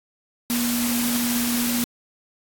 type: tone in noise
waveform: sine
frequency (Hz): 240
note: B3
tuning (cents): -49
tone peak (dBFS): -22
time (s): 0.5-1.84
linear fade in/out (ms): 0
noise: white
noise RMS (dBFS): -26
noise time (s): 0.5-1.84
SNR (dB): +1
effects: AAC 64 kbps